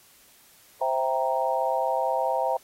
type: chord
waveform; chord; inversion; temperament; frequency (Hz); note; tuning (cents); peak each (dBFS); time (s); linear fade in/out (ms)
sine; C dominant seventh; none; equal; 523.3 / 659.3 / 784 / 932.3; C5 / E5 / G5 / Bb5; 0 / 0 / 0 / 0; -28; 0.81-2.57; 5
effects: white hiss -56 dBFS RMS until 2.63 s + AAC 48 kbps